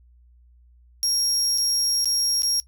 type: tone with dropouts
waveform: 30% pulse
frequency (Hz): 5588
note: F8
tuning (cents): 0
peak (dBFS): -16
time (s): 1.03-2.6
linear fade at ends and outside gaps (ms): 0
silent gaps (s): 1.577-1.582 / 2.045-2.056 / 2.421-2.432
effects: noise-tail reverb RT60 0.1 s tail -19 dB re dry + added 60 Hz sine -51 dBFS peak until 2.67 s